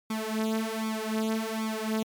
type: tone with flanger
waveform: sawtooth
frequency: 220.1 Hz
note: A3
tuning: 1 cent sharp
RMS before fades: -30 dBFS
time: 0.1-2.03 s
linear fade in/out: 5 ms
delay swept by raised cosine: 0.86 to 4.86 ms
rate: 1.3 Hz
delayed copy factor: +0.9
effects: MP3 96 kbps